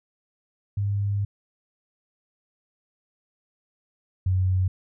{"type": "tone pair in turn", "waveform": "sine", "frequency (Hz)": [101, 92.9], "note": ["G#2", "F#2"], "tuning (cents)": [-48, 7], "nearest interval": "minor second", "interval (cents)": 145, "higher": "first", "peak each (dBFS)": [-22, -19], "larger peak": "second", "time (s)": [[0.77, 1.25], [4.26, 4.68]], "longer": "first", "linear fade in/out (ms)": 5, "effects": []}